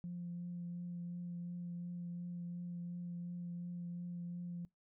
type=tone with vibrato; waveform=sine; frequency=174.5 Hz; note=F3; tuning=1 cent flat; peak=-40 dBFS; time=0.04-4.65 s; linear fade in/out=0 ms; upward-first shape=triangle; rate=2.8 Hz; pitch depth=15 cents each way; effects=noise-tail reverb RT60 0.2 s tail -25 dB re dry + tanh soft clip ceiling -36 dBFS